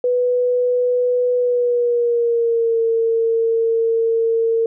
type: tone with pitch glide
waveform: sine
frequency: 493.9 to 455.5 Hz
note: B4 to A#4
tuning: 0 to -40 cents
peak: -14 dBFS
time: 0.04-4.66 s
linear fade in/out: 2 ms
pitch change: -140 cents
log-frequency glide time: 1.36-2.81 s
effects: none